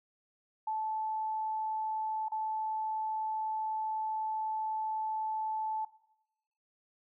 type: tone with dropouts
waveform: sine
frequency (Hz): 872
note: A5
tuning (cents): -16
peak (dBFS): -31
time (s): 0.67-5.85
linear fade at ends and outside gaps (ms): 5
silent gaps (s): 2.285-2.318
effects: noise-tail reverb RT60 0.9 s tail -19 dB re dry